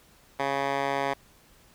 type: tone with band-pass filter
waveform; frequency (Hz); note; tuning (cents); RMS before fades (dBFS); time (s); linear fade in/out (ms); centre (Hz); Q
10% pulse; 138.59; C#3; 0; -28; 0.39-1.14; 10; 1200; 0.97
effects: pink hiss -58 dBFS RMS until 1.74 s